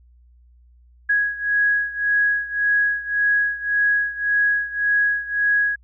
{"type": "beating tone pair", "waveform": "sine", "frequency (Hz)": [1661.2, 1663], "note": ["G#6", "G#6"], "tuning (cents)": [0, 2], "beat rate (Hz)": 1.8, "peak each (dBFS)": [-19, -22], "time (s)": [1.09, 5.76], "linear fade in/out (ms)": 10, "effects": ["added 60 Hz sine -49 dBFS peak until 5.83 s"]}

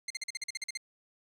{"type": "tone bursts", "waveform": "15% pulse", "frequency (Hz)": 2100, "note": "C7", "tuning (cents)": 6, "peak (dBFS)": -27, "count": 11, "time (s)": [0.08, 0.774], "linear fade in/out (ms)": 5, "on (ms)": 24, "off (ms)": 43, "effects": ["low-pass 10000 Hz 12 dB/octave", "10-bit"]}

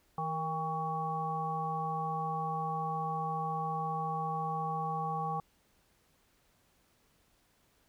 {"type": "harmonic tone with a mistuned harmonic", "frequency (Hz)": 160.2, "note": "E3", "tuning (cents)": -49, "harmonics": [1, 3, 5, 7], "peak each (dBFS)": [-38, -44, -35, -37], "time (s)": [0.18, 5.4], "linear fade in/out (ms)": 2, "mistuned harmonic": 3, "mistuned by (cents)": -42, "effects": ["pink hiss -70 dBFS RMS until 7.88 s"]}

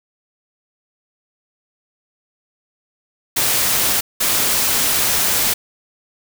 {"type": "noise bursts at uneven times", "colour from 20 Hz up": "white", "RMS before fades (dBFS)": -17, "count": 2, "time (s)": [[3.36, 4.01], [4.2, 5.54]], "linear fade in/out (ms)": 10, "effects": []}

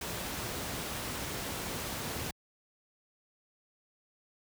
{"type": "noise", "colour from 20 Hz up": "pink", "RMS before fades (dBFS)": -37, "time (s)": [0.01, 2.31], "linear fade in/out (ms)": 5, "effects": ["high-pass 60 Hz 12 dB/octave"]}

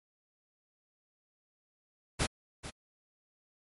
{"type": "noise with echo", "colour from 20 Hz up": "pink", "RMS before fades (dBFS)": -29, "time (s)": [2.19, 2.27], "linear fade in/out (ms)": 20, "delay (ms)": 440, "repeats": 1, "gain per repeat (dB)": -13, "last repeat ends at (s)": 2.71, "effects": ["MP3 48 kbps"]}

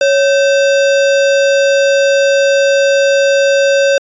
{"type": "tone with sample-and-hold", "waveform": "sine", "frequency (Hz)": 554.4, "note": "C#5", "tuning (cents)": 0, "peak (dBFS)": -7, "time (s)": [0.01, 3.98], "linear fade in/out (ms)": 2, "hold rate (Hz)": 2100, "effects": ["resampled to 16000 Hz"]}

